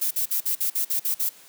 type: noise bursts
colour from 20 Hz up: violet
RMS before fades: -24 dBFS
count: 9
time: 0.01-1.294 s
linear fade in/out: 10 ms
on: 100 ms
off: 48 ms
effects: white hiss -50 dBFS RMS until 1.48 s + high-pass 150 Hz 12 dB/octave